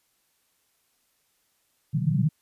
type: band-pass noise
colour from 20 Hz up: white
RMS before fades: -23 dBFS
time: 1.93-2.29 s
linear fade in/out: 20 ms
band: 120 to 190 Hz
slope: 96 dB/octave
effects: white hiss -70 dBFS RMS until 2.41 s + resampled to 32000 Hz